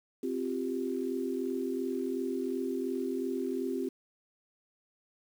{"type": "chord", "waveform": "sine", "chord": "C suspended fourth", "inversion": "none", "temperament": "equal", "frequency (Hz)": [261.6, 349.2, 392], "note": ["C4", "F4", "G4"], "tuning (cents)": [0, 0, 0], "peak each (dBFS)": [-34, -36, -35], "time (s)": [0.23, 3.89], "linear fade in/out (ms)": 5, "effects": ["9-bit"]}